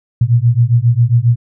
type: beating tone pair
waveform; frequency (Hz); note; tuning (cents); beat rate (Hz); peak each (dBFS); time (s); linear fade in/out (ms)
sine; 115.3 / 122.7; A#2 / B2; -19 / -11; 7.4; -11; 0.21-1.36; 5
effects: none